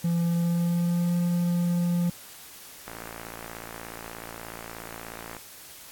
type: tone with pitch glide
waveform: triangle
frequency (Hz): 170 to 173.97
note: F3 to F3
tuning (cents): -46 to -6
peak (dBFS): -20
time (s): 0.04-2.1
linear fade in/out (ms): 5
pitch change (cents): +40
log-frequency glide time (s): 0.27-1.14
type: click train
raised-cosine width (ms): 0.5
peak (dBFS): -23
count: 142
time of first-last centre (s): 2.88-5.367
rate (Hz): 56.7
effects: white hiss -46 dBFS RMS until 5.91 s + AAC 64 kbps